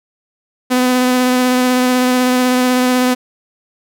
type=tone with vibrato; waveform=sawtooth; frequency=251.8 Hz; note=B3; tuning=34 cents sharp; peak=-7 dBFS; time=0.7-3.15 s; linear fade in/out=20 ms; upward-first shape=sine; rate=16 Hz; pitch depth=13 cents each way; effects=none